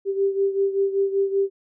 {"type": "beating tone pair", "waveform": "sine", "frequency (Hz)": [392, 397.2], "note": ["G4", "G4"], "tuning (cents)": [0, 23], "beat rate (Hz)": 5.2, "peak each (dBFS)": [-20, -25], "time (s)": [0.05, 1.5], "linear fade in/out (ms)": 50, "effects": []}